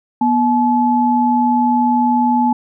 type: tone pair together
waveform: sine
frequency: 243.1 / 860 Hz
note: B3 / A5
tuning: -27 / -40 cents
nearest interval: octave + minor seventh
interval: 2187 cents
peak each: -14 dBFS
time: 0.21-2.53 s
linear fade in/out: 5 ms
effects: none